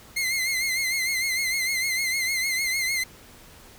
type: tone with vibrato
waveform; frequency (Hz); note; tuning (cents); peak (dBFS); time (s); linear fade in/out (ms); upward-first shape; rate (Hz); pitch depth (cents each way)
sawtooth; 2100; C7; +6; -20; 0.16-3.04; 10; triangle; 6.6; 74
effects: pink hiss -49 dBFS RMS until 3.78 s